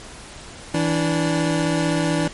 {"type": "tone pair together", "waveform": "25% pulse", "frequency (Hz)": [163.5, 291.3], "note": ["E3", "D4"], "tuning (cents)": [-14, -14], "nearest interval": "minor seventh", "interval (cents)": 1000, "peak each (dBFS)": [-17, -18], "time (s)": [0.74, 2.28], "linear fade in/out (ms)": 5, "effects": ["pink hiss -39 dBFS RMS until 2.33 s", "MP3 48 kbps"]}